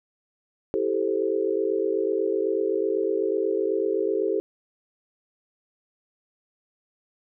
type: chord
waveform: sine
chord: A minor seventh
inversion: second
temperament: equal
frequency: 329.6 / 392 / 440 / 523.3 Hz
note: E4 / G4 / A4 / C5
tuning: 0 / 0 / 0 / 0 cents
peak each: -30 / -25 / -26 / -31 dBFS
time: 0.74-4.4 s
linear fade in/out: 0 ms
effects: none